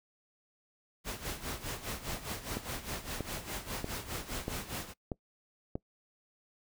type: noise with tremolo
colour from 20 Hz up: pink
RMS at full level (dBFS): -37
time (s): 1.04-4.94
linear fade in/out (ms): 50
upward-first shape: sine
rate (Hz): 4.9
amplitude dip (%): 75
type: click train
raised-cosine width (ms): 2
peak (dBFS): -21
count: 6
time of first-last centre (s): 2.57-5.755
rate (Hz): 1.57
effects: noise-tail reverb RT60 0.1 s tail -23 dB re dry